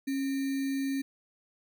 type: tone with sample-and-hold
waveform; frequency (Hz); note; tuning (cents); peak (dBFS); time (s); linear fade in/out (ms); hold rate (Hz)
sine; 272.4; C#4; -30; -28; 0.07-1.02; 10; 2100
effects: none